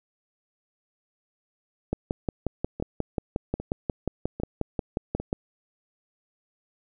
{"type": "two click trains", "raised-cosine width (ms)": 2, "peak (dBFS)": [-12, -20], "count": [20, 4], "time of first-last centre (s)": [[1.93, 5.329], [2.8, 5.2]], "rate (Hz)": [5.59, 1.25], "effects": []}